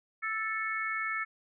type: harmonic tone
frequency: 440 Hz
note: A4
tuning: in tune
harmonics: 3 / 4 / 5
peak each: -35 / -35 / -35 dBFS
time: 0.22-1.25 s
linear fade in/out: 20 ms
effects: none